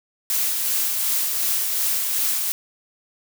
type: noise with tremolo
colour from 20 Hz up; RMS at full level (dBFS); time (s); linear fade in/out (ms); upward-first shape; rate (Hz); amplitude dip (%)
blue; -21; 0.3-2.52; 0; sine; 2.7; 30
effects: none